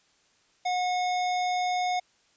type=harmonic tone; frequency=726 Hz; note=F#5; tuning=33 cents flat; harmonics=1 / 3 / 5 / 7 / 9; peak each=-25 / -35 / -39 / -42 / -44 dBFS; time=0.65-2 s; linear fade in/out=10 ms; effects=white hiss -65 dBFS RMS until 2.36 s + resampled to 16000 Hz